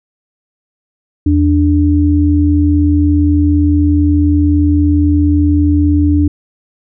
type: tone pair together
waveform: sine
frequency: 82.42 / 293.7 Hz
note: E2 / D4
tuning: 0 / 0 cents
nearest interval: octave + minor seventh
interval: 2200 cents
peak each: -10 dBFS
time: 1.26-6.28 s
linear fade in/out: 5 ms
effects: none